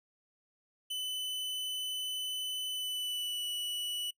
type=tone with pitch glide; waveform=45% pulse; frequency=3012 to 2950 Hz; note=F#7 to F#7; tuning=+30 to -6 cents; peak=-34 dBFS; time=0.9-4.11 s; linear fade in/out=10 ms; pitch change=-36 cents; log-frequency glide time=2.71-3.49 s; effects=noise-tail reverb RT60 0.1 s tail -23 dB re dry